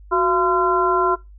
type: harmonic tone with a mistuned harmonic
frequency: 341.6 Hz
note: F4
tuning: 38 cents flat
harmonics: 1 / 2 / 3 / 4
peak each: -19 / -25 / -19 / -21 dBFS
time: 0.11-1.16 s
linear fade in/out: 20 ms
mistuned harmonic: 1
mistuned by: +130 cents
effects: noise-tail reverb RT60 0.2 s tail -21 dB re dry + added 50 Hz sine -40 dBFS peak until 1.38 s